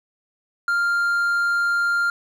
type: tone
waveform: triangle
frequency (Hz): 1396.9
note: F6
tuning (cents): 0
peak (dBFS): -16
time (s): 0.68-2.1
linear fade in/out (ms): 2
effects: none